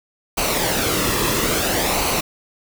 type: noise with flanger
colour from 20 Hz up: pink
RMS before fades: -20 dBFS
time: 0.37-2.21 s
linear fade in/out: 10 ms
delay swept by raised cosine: 0.57 to 1.36 ms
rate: 0.59 Hz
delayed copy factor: -0.55
effects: none